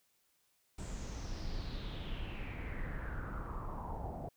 brown noise with low-pass filter sweep, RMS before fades -41 dBFS, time 0.78-4.29 s, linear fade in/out 5 ms, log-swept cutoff 8000 to 690 Hz, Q 5.4, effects white hiss -75 dBFS RMS until 4.36 s

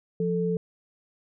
sine tone pair together, 174.61 / 440.3 Hz, F3 / A4, 0 / +1 cents, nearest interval octave + major third, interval 1601 cents, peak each -26 dBFS, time 0.2-0.57 s, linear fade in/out 2 ms, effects none

